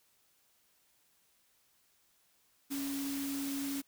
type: tone in noise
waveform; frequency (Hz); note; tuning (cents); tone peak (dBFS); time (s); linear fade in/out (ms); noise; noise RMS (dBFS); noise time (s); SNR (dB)
sine; 277.2; C#4; 0; -35; 2.7-3.82; 20; white; -43; 2.7-3.82; +5
effects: white hiss -71 dBFS RMS until 3.87 s